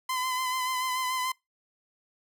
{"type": "tone with vibrato", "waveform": "sawtooth", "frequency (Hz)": 1021, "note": "C6", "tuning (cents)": -43, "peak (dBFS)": -24, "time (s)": [0.09, 1.32], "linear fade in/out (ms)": 5, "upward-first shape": "sine", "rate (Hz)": 6.9, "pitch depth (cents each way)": 30, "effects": ["noise-tail reverb RT60 0.2 s tail -25 dB re dry"]}